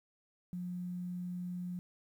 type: tone with quantisation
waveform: sine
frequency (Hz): 178.6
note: F3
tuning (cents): +39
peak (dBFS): -37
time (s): 0.53-1.79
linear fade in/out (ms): 0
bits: 11
effects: none